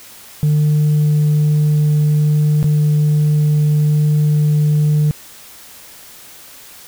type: tone with dropouts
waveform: sine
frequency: 150.1 Hz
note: D3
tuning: 38 cents sharp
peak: -8 dBFS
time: 0.43-5.11 s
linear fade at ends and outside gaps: 0 ms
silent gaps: 2.629-2.642 s
effects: tanh soft clip ceiling -9 dBFS + white hiss -39 dBFS RMS until 6.87 s